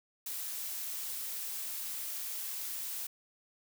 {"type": "noise", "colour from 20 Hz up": "blue", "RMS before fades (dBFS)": -39, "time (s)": [0.26, 3.07], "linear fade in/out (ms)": 5, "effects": []}